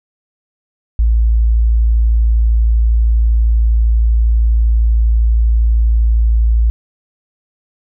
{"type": "tone", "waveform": "sine", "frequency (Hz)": 56.3, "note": "A1", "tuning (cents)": 40, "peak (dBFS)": -8, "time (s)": [0.99, 6.7], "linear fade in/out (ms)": 0, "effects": []}